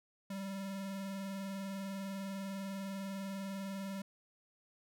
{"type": "tone with vibrato", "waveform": "square", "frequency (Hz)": 194.7, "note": "G3", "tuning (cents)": -12, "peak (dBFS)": -40, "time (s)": [0.3, 4.02], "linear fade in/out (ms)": 5, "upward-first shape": "triangle", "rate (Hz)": 20, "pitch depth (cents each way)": 49, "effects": []}